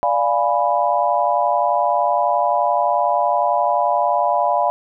sine chord, D diminished seventh, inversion none, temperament equal, 587.3 / 698.5 / 830.6 / 987.8 Hz, D5 / F5 / Ab5 / Cb6, 0 / 0 / 0 / 0 cents, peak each -21 / -19 / -21 / -20 dBFS, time 0.03-4.7 s, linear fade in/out 0 ms, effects none

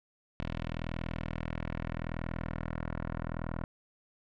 10% pulse tone with low-pass filter sweep, 40.78 Hz, E1, 18 cents flat, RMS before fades -37 dBFS, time 0.4-3.64 s, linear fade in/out 0 ms, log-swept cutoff 3100 to 1400 Hz, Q 1.5, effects none

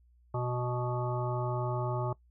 harmonic tone, 123.47 Hz, B2, in tune, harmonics 1 / 3 / 5 / 7 / 9 / 10, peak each -32 / -37 / -38 / -39 / -41 / -45 dBFS, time 0.34-2.13 s, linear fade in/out 5 ms, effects noise-tail reverb RT60 0.1 s tail -20 dB re dry + added 60 Hz sine -60 dBFS peak until 2.3 s

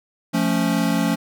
square chord, F augmented, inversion none, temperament equal, 174.61 / 220 / 277.2 Hz, F3 / A3 / C#4, 0 / 0 / 0 cents, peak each -23 dBFS, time 0.33-1.16 s, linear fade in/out 20 ms, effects none

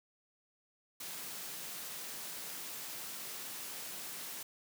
white high-pass noise, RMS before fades -44 dBFS, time 1-4.43 s, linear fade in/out 5 ms, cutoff 120 Hz, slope 24 dB/octave, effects none

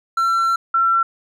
triangle / sine tone pair in turn, 1352 / 1352 Hz, E6 / E6, +43 / +43 cents, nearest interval unison, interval 0 cents, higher neither, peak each -13 dBFS, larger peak neither, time 0.17-0.56 / 0.74-1.03 s, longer first, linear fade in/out 5 ms, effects none

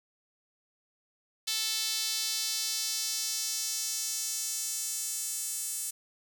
sawtooth tone with high-pass filter sweep, 440 Hz, A4, in tune, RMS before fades -33 dBFS, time 1.47-5.91 s, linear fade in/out 10 ms, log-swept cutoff 4000 to 8200 Hz, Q 1.9, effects none

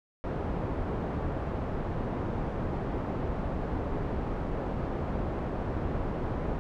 pink low-pass noise, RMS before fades -32 dBFS, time 0.24-6.59 s, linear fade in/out 0 ms, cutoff 850 Hz, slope 12 dB/octave, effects none

